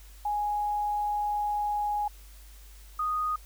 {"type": "tone pair in turn", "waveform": "sine", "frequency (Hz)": [830.6, 1240.1], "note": ["G#5", "D#6"], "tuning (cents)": [0, -6], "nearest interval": "perfect fifth", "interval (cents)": 694, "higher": "second", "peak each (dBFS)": -26, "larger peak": "neither", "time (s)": [[0.25, 2.08], [2.99, 3.36]], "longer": "first", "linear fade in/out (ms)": 5, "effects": ["added 50 Hz sine -47 dBFS peak until 3.45 s", "white hiss -56 dBFS RMS until 3.45 s"]}